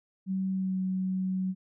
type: tone with pitch glide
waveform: sine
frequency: 190 to 187.28 Hz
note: F#3 to F#3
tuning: +46 to +21 cents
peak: -27 dBFS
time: 0.26-1.55 s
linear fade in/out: 50 ms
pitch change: -25 cents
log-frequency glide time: 0.51-0.79 s
effects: none